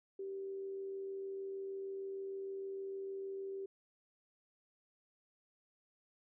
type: tone with amplitude modulation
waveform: sine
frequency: 389.1 Hz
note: G4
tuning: 13 cents flat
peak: -39 dBFS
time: 0.19-3.66 s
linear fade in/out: 5 ms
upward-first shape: sine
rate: 86.5 Hz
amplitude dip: 25%
effects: none

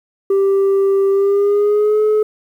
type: tone with pitch glide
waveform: sine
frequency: 392 to 427.5 Hz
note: G4 to A4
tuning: 0 to -50 cents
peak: -8 dBFS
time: 0.3-2.23 s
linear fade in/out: 5 ms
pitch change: +150 cents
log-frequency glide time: 1.11-2 s
effects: tanh soft clip ceiling -10 dBFS + 8-bit

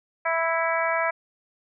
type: harmonic tone with a mistuned harmonic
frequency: 329.6 Hz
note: E4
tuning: in tune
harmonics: 2 / 3 / 4 / 5 / 6 / 7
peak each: -26 / -28 / -29 / -30 / -31 / -31 dBFS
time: 0.25-1.11 s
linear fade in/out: 10 ms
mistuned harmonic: 7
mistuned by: -18 cents
effects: none

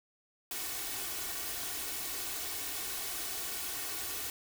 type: noise with comb filter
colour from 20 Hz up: white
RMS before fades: -38 dBFS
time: 0.51-4.3 s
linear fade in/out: 2 ms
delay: 2.7 ms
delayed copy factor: +0.65
effects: none

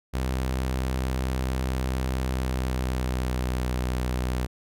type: tone with pitch glide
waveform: sawtooth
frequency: 64.5 to 62.63 Hz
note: C2 to B1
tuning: -24 to +25 cents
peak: -21 dBFS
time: 0.13-4.47 s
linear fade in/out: 20 ms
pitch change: -51 cents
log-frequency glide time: 2.2-3.62 s
effects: none

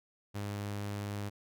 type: tone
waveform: sawtooth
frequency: 102.1 Hz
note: G#2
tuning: 29 cents flat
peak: -32 dBFS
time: 0.34-1.3 s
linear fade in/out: 20 ms
effects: none

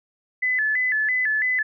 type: tone with vibrato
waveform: sine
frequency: 1864.7 Hz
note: A#6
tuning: in tune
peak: -19 dBFS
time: 0.42-1.63 s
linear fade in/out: 10 ms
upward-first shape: square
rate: 3 Hz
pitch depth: 130 cents each way
effects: none

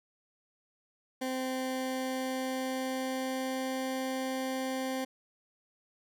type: tone with pitch glide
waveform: 20% pulse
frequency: 259.4 to 261.8 Hz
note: C4 to C4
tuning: -15 to +1 cents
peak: -27 dBFS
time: 1.21-5.05 s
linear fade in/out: 10 ms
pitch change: +16 cents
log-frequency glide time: 1.41-3.9 s
effects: none

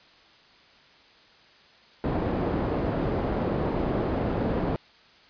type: low-pass noise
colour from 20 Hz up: white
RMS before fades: -27 dBFS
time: 2.04-4.76 s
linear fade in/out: 0 ms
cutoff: 480 Hz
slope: 12 dB/octave
effects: white hiss -55 dBFS RMS until 5.29 s + resampled to 11025 Hz

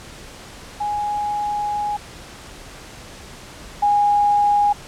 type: tone pair in turn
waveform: sine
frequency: 830.6 / 822 Hz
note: G#5 / G#5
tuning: 0 / -18 cents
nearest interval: unison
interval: 18 cents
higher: first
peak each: -20 / -13 dBFS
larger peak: second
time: 0.8-1.97 / 3.82-4.73 s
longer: first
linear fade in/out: 10 ms
effects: pink hiss -39 dBFS RMS until 4.87 s + low-pass 9000 Hz 12 dB/octave

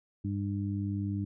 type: harmonic tone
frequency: 100 Hz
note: G2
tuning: 35 cents sharp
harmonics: 1 / 2 / 3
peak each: -32 / -35 / -37 dBFS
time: 0.24-1.25 s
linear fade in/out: 10 ms
effects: none

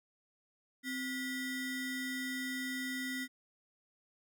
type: ring-modulated tone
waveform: square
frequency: 850 Hz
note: G#5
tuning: 40 cents sharp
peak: -34 dBFS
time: 0.83-3.28 s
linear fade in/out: 50 ms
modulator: 1110 Hz
effects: none

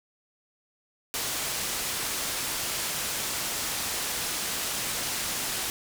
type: low-pass noise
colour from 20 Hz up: white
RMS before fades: -31 dBFS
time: 1.14-5.7 s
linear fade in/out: 0 ms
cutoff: 11000 Hz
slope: 12 dB/octave
effects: none

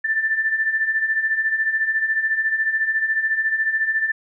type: beating tone pair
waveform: sine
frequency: 1760 / 1774 Hz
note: A6 / A6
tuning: 0 / +14 cents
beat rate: 14 Hz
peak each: -25 / -19 dBFS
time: 0.04-4.12 s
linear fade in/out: 10 ms
effects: none

